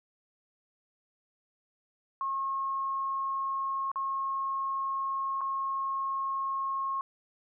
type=tone with dropouts; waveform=sine; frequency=1083 Hz; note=C#6; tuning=41 cents flat; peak=-29 dBFS; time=2.21-7.01 s; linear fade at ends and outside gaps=1 ms; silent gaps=3.916-3.958 / 5.409-5.414 s; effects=none